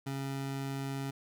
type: tone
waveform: 25% pulse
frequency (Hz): 136.7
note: C#3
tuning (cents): -24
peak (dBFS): -31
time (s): 0.06-1.11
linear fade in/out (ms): 10
effects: none